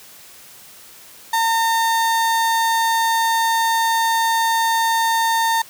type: tone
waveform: 35% pulse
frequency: 910 Hz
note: A#5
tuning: 42 cents flat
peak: -14 dBFS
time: 1.33-5.62 s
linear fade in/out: 5 ms
effects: white hiss -43 dBFS RMS until 5.69 s + high-pass 60 Hz 12 dB/octave